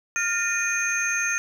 sine tone cluster, 1404 / 1816 / 2458 / 6330 Hz, F6 / A#6 / D#7 / G8, +9 / -46 / -22 / +16 cents, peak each -27 dBFS, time 0.16-1.38 s, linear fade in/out 0 ms, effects tanh soft clip ceiling -14 dBFS + 8-bit

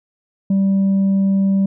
triangle tone with tanh clipping, 194.8 Hz, G3, 11 cents flat, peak -13 dBFS, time 0.5-1.66 s, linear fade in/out 5 ms, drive 7 dB, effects none

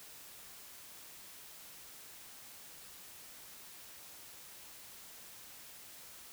silence, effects white hiss -53 dBFS RMS until 6.32 s

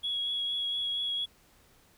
triangle tone with vibrato, 3339 Hz, G#7, 9 cents sharp, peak -26 dBFS, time 0.03-1.26 s, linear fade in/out 20 ms, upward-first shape triangle, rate 4.3 Hz, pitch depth 18 cents each way, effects tanh soft clip ceiling -27 dBFS + pink hiss -62 dBFS RMS until 1.97 s

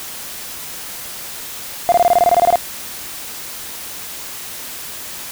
triangle tone bursts, 698.5 Hz, F5, in tune, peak -5 dBFS, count 13, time 1.89-2.557 s, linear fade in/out 0 ms, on 31 ms, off 22 ms, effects tanh soft clip ceiling -4 dBFS + white hiss -30 dBFS RMS until 5.31 s

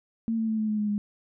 sine tone with pitch steps, 226.7 / 223.2 / 219.7 / 216.3 / 213 / 209.7 / 206.4 Hz, A#3 / A3 / A3 / A3 / G#3 / G#3 / G#3, -48 / +25 / -2 / -29 / +44 / +17 / -10 cents, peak -24 dBFS, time 0.28-0.98 s, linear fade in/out 0 ms, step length 100 ms, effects none

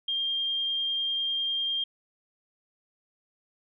sine tone with vibrato, 3202 Hz, G7, 36 cents sharp, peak -26 dBFS, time 0.08-1.84 s, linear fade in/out 5 ms, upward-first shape sine, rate 10 Hz, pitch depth 8 cents each way, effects none

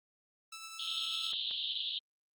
10% pulse tone with tremolo, 1318.5 Hz, E6, in tune, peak -35 dBFS, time 0.52-1.32 s, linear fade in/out 5 ms, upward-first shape triangle, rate 10 Hz, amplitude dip 40%
pink band-pass noise, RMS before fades -37 dBFS, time 0.79-1.99 s, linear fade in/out 5 ms, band 3000 to 4000 Hz, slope 96 dB/octave
clicks, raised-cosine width 0.3 ms, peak -34 dBFS, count 2, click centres 1.333 / 1.511 s
effects Opus 32 kbps

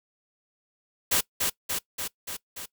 white noise with echo, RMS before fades -23 dBFS, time 1.11-1.21 s, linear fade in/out 10 ms, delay 290 ms, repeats 5, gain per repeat -3 dB, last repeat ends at 2.66 s, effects noise-tail reverb RT60 0.1 s tail -21 dB re dry

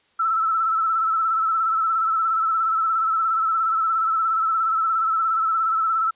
sine tone with vibrato, 1318.5 Hz, E6, in tune, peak -18 dBFS, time 0.19-6.11 s, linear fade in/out 10 ms, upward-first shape sine, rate 17 Hz, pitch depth 45 cents each way, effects white hiss -62 dBFS RMS until 6.15 s + resampled to 8000 Hz

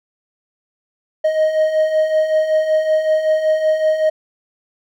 triangle beating tone pair, 621 / 626.3 Hz, D#5 / D#5, -3 / +11 cents, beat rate 5.3 Hz, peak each -19 / -12 dBFS, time 1.24-4.1 s, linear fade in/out 10 ms, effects none

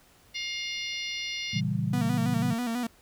harmonic tone, 708 Hz, F5, 23 cents sharp, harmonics 3 / 4 / 5 / 6 / 7 / 8, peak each -35 / -37 / -39 / -41 / -42 / -43 dBFS, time 0.34-1.61 s, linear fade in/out 20 ms
sine chord, A# diminished seventh, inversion none, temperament equal with one note detuned, 116 / 138.59 / 164.81 / 196 Hz, A#2 / C#3 / E3 / G3, -8 / 0 / 0 / 0 cents, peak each -31 dBFS, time 1.53-2.54 s, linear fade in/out 10 ms
45% pulse tone with vibrato, 237.1 Hz, A#3, 30 cents sharp, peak -28 dBFS, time 1.93-2.87 s, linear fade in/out 5 ms, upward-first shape square, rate 6.1 Hz, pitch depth 62 cents each way
effects pink hiss -59 dBFS RMS until 3.01 s

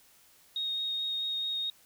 sine tone with vibrato, 3729 Hz, A#7, in tune, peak -30 dBFS, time 0.56-1.7 s, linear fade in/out 2 ms, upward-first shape sine, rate 4.6 Hz, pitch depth 9 cents each way, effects white hiss -61 dBFS RMS until 1.85 s

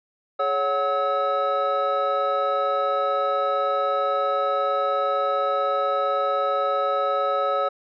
triangle tone cluster, 420.4 / 556 / 740 / 1290 Hz, G#4 / C#5 / F#5 / E6, +21 / +5 / 0 / -38 cents, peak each -30 / -22 / -27 / -22 dBFS, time 0.39-7.69 s, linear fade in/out 10 ms, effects resampled to 11025 Hz

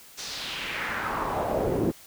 brown noise with band-pass filter sweep, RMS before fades -29 dBFS, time 0.17-1.92 s, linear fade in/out 20 ms, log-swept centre 5900 to 320 Hz, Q 2.2, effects white hiss -50 dBFS RMS until 2.06 s

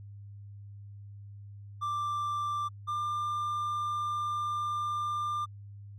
triangle tone pair in turn, 1179 / 1194.8 Hz, D6 / D6, +6 / +29 cents, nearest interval unison, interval 23 cents, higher second, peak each -28 dBFS, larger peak neither, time 1.81-2.69 / 2.87-5.46 s, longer second, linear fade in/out 20 ms, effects added 101 Hz sine -44 dBFS peak until 5.98 s

